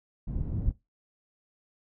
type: low-pass noise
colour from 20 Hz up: pink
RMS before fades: -30 dBFS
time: 0.27-0.72 s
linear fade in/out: 10 ms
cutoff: 150 Hz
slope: 12 dB/octave
effects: noise-tail reverb RT60 0.2 s tail -17 dB re dry